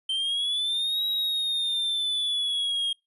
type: exponential two-way sweep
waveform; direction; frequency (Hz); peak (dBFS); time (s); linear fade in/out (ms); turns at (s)
triangle; up then down; 3109 to 3851 to 3241; -23; 0.09-2.93; 5; 1.05
effects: noise-tail reverb RT60 0.2 s tail -26 dB re dry + resampled to 32000 Hz